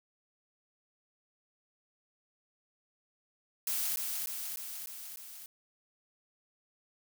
blue noise with echo, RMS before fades -33 dBFS, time 3.67-3.96 s, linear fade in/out 2 ms, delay 300 ms, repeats 5, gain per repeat -3 dB, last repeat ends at 5.46 s, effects none

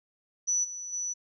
sine tone with level steps, 5940 Hz, F#8, 6 cents sharp, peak -24 / -36 / -30 dBFS, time 0.47-1.14 s, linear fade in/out 20 ms, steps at 0.63 / 0.92 s, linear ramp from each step 20 ms, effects none

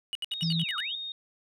triangle tone bursts, 2927 Hz, F#7, 19 cents flat, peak -28 dBFS, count 8, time 0.13-0.803 s, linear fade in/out 0 ms, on 22 ms, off 71 ms
sine tone with pitch glide, 3729 to 3705 Hz, A#7 to A#7, 0 to -11 cents, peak -34 dBFS, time 0.31-1.12 s, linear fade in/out 2 ms, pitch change -11 cents, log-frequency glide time 0.59-1.01 s
sine linear two-way sweep, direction down then up, 5660 to 1174.7 to 3735 Hz, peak -33 dBFS, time 0.42-0.96 s, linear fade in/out 10 ms, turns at 0.77 s
sine tone, 164.81 Hz, E3, in tune, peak -26 dBFS, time 0.42-0.64 s, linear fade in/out 10 ms
effects none

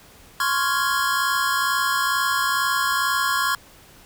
square chord, Db major seventh, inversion third, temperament equal, 1046.5 / 1108.7 / 1396.9 / 1661.2 Hz, C6 / Db6 / F6 / Ab6, 0 / 0 / 0 / 0 cents, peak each -26 dBFS, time 0.4-3.55 s, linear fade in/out 2 ms, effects pink hiss -49 dBFS RMS until 4.05 s

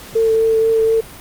sine tone with vibrato, 447.4 Hz, A4, 29 cents sharp, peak -11 dBFS, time 0.15-1.01 s, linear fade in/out 10 ms, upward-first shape triangle, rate 4.1 Hz, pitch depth 16 cents each way, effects pink hiss -36 dBFS RMS until 1.2 s + Opus 48 kbps

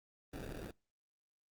pink noise with sample-and-hold, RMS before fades -45 dBFS, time 0.33-0.71 s, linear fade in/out 5 ms, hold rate 1050 Hz, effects noise-tail reverb RT60 0.3 s tail -25 dB re dry + Opus 24 kbps

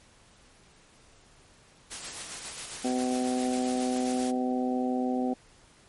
white noise with tremolo, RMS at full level -37 dBFS, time 1.9-4.32 s, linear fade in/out 20 ms, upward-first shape sine, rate 7.4 Hz, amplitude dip 35%
harmonic tone, 126.5 Hz, B2, 42 cents sharp, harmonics 2 / 3 / 4 / 5 / 6, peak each -27 / -36 / -35 / -40 / -34 dBFS, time 2.84-5.34 s, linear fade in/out 10 ms
effects pink hiss -58 dBFS RMS until 5.88 s + MP3 48 kbps

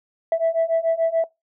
sine beating tone pair, 654 / 660.9 Hz, E5 / E5, -14 / +4 cents, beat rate 6.9 Hz, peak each -20 / -18 dBFS, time 0.32-1.24 s, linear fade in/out 2 ms, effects noise-tail reverb RT60 0.2 s tail -22 dB re dry + tanh soft clip ceiling -13 dBFS

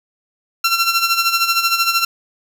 15% pulse tone with tremolo, 1360 Hz, F6, 46 cents flat, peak -5 dBFS, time 0.64-2.05 s, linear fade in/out 5 ms, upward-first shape sine, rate 13 Hz, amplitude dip 65%, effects 7-bit

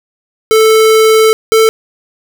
square tone pair in turn, 439.8 / 443.6 Hz, A4 / A4, -1 / +14 cents, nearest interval unison, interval 15 cents, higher second, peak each -5 dBFS, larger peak neither, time 0.51-1.33 / 1.52-1.69 s, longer first, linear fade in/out 0 ms, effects none

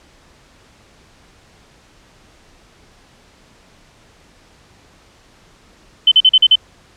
sine tone bursts, 3056 Hz, G7, 45 cents flat, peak -5 dBFS, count 6, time 6.07-6.556 s, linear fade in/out 5 ms, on 46 ms, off 42 ms, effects pink hiss -49 dBFS RMS until 6.96 s + low-pass 7000 Hz 12 dB/octave

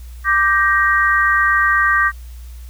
sine chord, G minor, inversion second, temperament just, 1176 / 1568 / 1881.6 Hz, D6 / G6 / Bb6, +2 / 0 / +16 cents, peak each -16 dBFS, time 0.24-2.12 s, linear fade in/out 50 ms, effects added 60 Hz sine -31 dBFS peak until 2.69 s + white hiss -49 dBFS RMS until 2.69 s

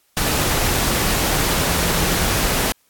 sine tone in noise, 174.61 Hz, F3, in tune, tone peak -27 dBFS, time 1.67-2.25 s, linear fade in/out 0 ms, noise pink, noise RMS -19 dBFS, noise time 0.17-2.72 s, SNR -11 dB, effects white hiss -61 dBFS RMS until 2.89 s + AAC 64 kbps

